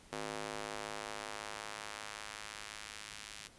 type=tone with high-pass filter sweep; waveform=square; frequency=52.7 Hz; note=G#1; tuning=26 cents sharp; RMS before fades=-45 dBFS; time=0.12-3.48 s; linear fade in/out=5 ms; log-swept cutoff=360 to 2500 Hz; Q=0.71; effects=pink hiss -60 dBFS RMS until 3.58 s + resampled to 24000 Hz